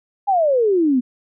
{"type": "exponential sweep", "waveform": "sine", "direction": "down", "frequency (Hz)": [830.6, 240], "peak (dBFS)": -13, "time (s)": [0.27, 1.01], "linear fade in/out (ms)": 20, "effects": []}